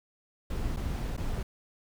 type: noise with dropouts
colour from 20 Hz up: brown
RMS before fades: -32 dBFS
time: 0.5-1.43 s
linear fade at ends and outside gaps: 5 ms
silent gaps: 0.764-0.769 / 1.167-1.175 s
effects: none